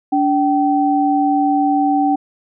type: tone pair together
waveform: sine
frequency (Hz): 288.8 / 771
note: D4 / G5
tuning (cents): -29 / -29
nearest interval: octave + perfect fourth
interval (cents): 1700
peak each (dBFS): -15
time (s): 0.12-2.16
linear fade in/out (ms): 10
effects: none